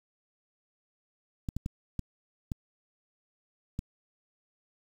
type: clicks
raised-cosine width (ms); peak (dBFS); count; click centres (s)
5; -20; 6; 1.488 / 1.566 / 1.661 / 1.993 / 2.518 / 3.791
effects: 8-bit